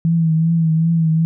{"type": "tone with vibrato", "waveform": "sine", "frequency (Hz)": 163.1, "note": "E3", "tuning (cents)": -18, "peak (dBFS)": -12, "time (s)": [0.05, 1.25], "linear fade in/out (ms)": 0, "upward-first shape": "triangle", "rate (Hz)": 2.6, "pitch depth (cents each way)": 52, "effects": []}